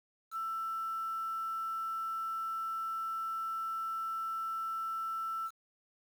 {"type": "tone with quantisation", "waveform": "sine", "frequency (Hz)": 1330, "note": "E6", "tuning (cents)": 15, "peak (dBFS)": -34, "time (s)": [0.31, 5.51], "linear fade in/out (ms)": 50, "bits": 9, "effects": []}